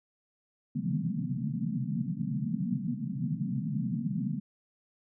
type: band-pass noise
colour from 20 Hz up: pink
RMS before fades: -32 dBFS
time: 0.75-4.4 s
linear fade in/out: 10 ms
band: 130 to 250 Hz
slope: 96 dB/octave
effects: none